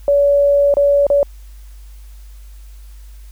sine tone with dropouts, 569 Hz, C#5, 45 cents sharp, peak -9 dBFS, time 0.08-1.23 s, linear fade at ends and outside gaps 1 ms, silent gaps 0.74-0.769 / 1.067-1.101 s, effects added 50 Hz sine -34 dBFS peak until 3.31 s + white hiss -52 dBFS RMS until 3.31 s

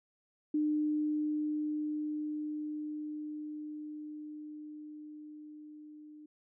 sine tone with level ramp, 302.1 Hz, D4, 49 cents sharp, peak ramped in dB -27 to -49 dBFS, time 0.54-6.26 s, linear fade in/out 5 ms, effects none

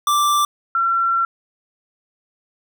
square / sine tone pair in turn, 1174.7 / 1358.8 Hz, D6 / F6, 0 / -48 cents, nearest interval minor third, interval 252 cents, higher second, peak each -15 dBFS, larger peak neither, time 0.07-0.45 / 0.75-1.25 s, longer second, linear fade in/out 2 ms, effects none

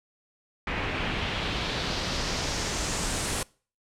pink noise with low-pass filter sweep, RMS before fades -30 dBFS, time 0.67-3.43 s, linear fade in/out 2 ms, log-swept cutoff 2300 to 9500 Hz, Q 1.9, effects noise-tail reverb RT60 0.4 s tail -24 dB re dry

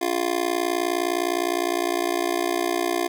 25% pulse tone with amplitude modulation, 349.2 Hz, F4, in tune, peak -14 dBFS, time 0.01-3.08 s, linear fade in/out 10 ms, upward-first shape sine, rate 59.7 Hz, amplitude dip 95%, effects none

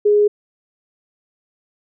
sine tone, 415.3 Hz, G#4, in tune, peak -10 dBFS, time 0.05-0.28 s, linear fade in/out 10 ms, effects none

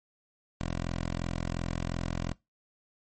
10% pulse tone, 42.81 Hz, F1, 34 cents flat, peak -23 dBFS, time 0.61-2.33 s, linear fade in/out 0 ms, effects noise-tail reverb RT60 0.2 s tail -22 dB re dry + MP3 32 kbps

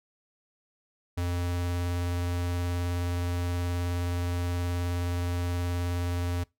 square tone with vibrato, 87.8 Hz, F2, 10 cents sharp, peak -28 dBFS, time 1.17-6.44 s, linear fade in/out 10 ms, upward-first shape sine, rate 19 Hz, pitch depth 12 cents each way, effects noise-tail reverb RT60 0.2 s tail -23 dB re dry

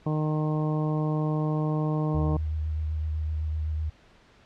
harmonic tone, 153.5 Hz, D#3, 23 cents flat, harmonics 1 / 2 / 3 / 4 / 5 / 6 / 7, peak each -25 / -31 / -35 / -37 / -40 / -42 / -40 dBFS, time 0.06-2.37 s, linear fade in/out 5 ms
sine tone with vibrato, 77.7 Hz, D#2, 2 cents flat, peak -26 dBFS, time 2.14-3.9 s, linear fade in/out 10 ms, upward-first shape triangle, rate 7.9 Hz, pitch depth 26 cents each way
effects pink hiss -57 dBFS RMS until 4.45 s + low-pass 4000 Hz 12 dB/octave

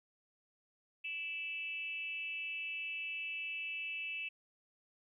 sine tone with frequency modulation, 2637 Hz, E7, in tune, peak -38 dBFS, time 1.04-4.29 s, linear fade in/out 10 ms, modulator 317 Hz, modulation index 0.55, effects 13-bit

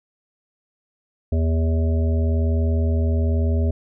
harmonic tone, 81 Hz, E2, 30 cents flat, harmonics 1 / 3 / 5 / 7 / 8, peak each -17 / -27 / -31 / -34 / -35 dBFS, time 1.32-3.71 s, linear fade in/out 5 ms, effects none

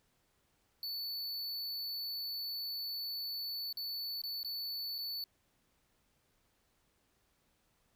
square tone with dropouts, 4471 Hz, C#8, 14 cents sharp, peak -38 dBFS, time 0.83-5.24 s, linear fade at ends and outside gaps 1 ms, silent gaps 3.727-3.771 / 4.217-4.237 / 4.431-4.447 / 4.982-4.986 s, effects pink hiss -75 dBFS RMS until 7.95 s

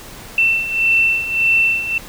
sine beating tone pair, 2682 / 2683.7 Hz, E7 / E7, +29 / +30 cents, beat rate 1.7 Hz, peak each -19 / -14 dBFS, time 0.38-1.98 s, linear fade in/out 2 ms, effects pink hiss -36 dBFS RMS until 2.08 s

